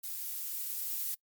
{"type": "noise with level ramp", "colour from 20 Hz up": "violet", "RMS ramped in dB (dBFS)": [-39, -35], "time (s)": [0.03, 1.15], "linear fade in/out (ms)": 10, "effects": ["noise-tail reverb RT60 0.1 s tail -25 dB re dry", "Opus 48 kbps"]}